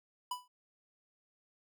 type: tone with exponential decay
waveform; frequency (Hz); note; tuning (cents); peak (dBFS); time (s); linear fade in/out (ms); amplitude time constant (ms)
square; 991; B5; +6; -33; 0.31-0.48; 5; 36
effects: none